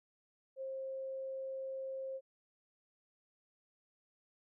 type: tone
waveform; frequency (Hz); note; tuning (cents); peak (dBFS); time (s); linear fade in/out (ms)
sine; 532; C5; +29; -39; 0.56-2.21; 50
effects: none